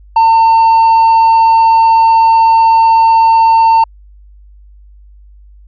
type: tone with hard clipping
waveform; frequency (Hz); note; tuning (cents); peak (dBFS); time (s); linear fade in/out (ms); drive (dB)
triangle; 904; A5; +47; -5; 0.16-3.84; 5; 5
effects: added 50 Hz sine -36 dBFS peak until 5.67 s + resampled to 11025 Hz